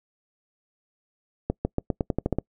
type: accelerating click train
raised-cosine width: 2 ms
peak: -10 dBFS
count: 10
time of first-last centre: 1.5-2.386 s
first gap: 150 ms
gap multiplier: 0.89
effects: noise-tail reverb RT60 0.1 s tail -26 dB re dry